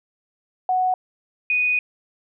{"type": "tone pair in turn", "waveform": "sine", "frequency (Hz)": [740, 2482], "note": ["F#5", "D#7"], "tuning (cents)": [0, -5], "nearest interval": "octave + major sixth", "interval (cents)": 2095, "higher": "second", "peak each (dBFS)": -17, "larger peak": "neither", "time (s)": [[0.69, 0.94], [1.5, 1.79]], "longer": "second", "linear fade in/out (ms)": 2, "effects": []}